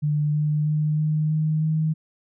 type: tone with pitch steps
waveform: sine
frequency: 149.1 / 150.66 / 152.23 / 153.82 / 155.43 / 157.06 Hz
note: D3 / D3 / D#3 / D#3 / D#3 / D#3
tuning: +27 / +45 / -38 / -20 / -1 / +17 cents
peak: -19 dBFS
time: 0.02-1.94 s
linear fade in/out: 20 ms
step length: 320 ms
effects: none